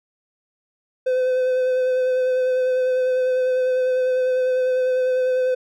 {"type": "tone with vibrato", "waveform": "triangle", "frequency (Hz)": 510, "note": "C5", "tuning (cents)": -44, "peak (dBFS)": -15, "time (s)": [1.06, 5.55], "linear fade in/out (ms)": 10, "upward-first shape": "triangle", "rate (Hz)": 10, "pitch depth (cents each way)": 19, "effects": []}